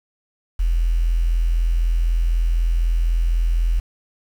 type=tone; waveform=sine; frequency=41.98 Hz; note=E1; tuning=32 cents sharp; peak=-15 dBFS; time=0.59-3.8 s; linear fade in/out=10 ms; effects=7-bit